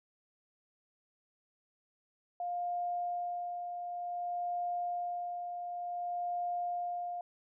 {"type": "tone with tremolo", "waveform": "sine", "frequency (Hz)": 705, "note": "F5", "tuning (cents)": 16, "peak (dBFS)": -32, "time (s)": [2.4, 7.21], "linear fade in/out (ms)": 2, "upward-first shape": "sine", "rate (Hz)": 0.55, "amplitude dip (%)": 45, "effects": []}